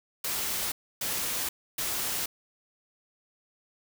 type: noise bursts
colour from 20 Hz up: white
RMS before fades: -31 dBFS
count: 3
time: 0.24-2.26 s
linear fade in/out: 5 ms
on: 480 ms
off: 290 ms
effects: none